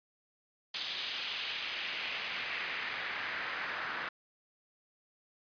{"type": "noise with band-pass filter sweep", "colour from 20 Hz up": "pink", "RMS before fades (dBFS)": -38, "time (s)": [0.74, 4.09], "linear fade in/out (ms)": 5, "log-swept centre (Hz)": [3600, 1500], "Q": 2, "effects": ["resampled to 11025 Hz"]}